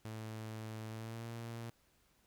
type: tone with pitch glide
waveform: sawtooth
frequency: 110 to 115.94 Hz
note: A2 to A#2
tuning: 0 to -9 cents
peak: -39 dBFS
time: 0.05-1.7 s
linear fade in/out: 0 ms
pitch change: +91 cents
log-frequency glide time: 0.88-1.26 s
effects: pink hiss -72 dBFS RMS until 2.26 s